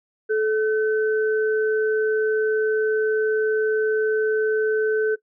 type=tone pair together; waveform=sine; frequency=433.7 / 1522.9 Hz; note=A4 / F#6; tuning=-25 / +49 cents; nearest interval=octave + minor seventh; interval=2174 cents; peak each=-18 / -27 dBFS; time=0.29-5.16 s; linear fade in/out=20 ms; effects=noise-tail reverb RT60 0.1 s tail -19 dB re dry